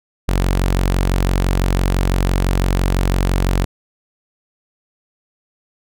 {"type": "tone", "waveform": "sawtooth", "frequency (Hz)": 45.95, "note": "F#1", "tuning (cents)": -11, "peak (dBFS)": -10, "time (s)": [0.28, 3.65], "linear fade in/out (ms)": 10, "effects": []}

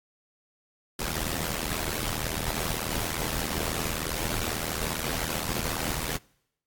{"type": "noise with amplitude modulation", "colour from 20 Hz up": "pink", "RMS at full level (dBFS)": -27, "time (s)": [0.99, 6.17], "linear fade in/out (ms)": 5, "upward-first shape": "sine", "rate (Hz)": 80, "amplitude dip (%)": 95, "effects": ["noise-tail reverb RT60 0.8 s tail -25 dB re dry", "AAC 64 kbps"]}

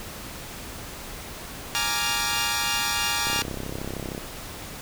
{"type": "chord", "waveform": "10% pulse", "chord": "Bb dominant seventh", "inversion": "third", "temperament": "equal", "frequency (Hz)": [830.6, 932.3, 1174.7, 1396.9], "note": ["Ab5", "Bb5", "D6", "F6"], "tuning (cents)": [0, 0, 0, 0], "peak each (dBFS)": -21, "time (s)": [1.75, 3.42], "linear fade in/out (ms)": 0}
{"type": "click train", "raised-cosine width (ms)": 2, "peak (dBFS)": -19, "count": 31, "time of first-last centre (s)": [3.27, 4.179], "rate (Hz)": 33}
{"effects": ["pink hiss -38 dBFS RMS until 4.81 s"]}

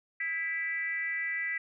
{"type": "tone with frequency modulation", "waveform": "sine", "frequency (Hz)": 1975.5, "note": "B6", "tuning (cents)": 0, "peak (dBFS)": -30, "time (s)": [0.2, 1.58], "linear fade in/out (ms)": 5, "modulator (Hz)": 345, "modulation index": 0.67, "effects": []}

